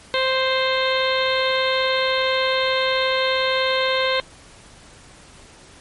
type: harmonic tone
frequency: 523.3 Hz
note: C5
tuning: in tune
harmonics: 1 / 2 / 3 / 4 / 5 / 6 / 7 / 8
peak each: -21 / -25 / -27 / -26 / -31 / -29 / -27 / -30 dBFS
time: 0.14-4.2 s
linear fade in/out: 0 ms
effects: pink hiss -46 dBFS RMS until 5.8 s + MP3 48 kbps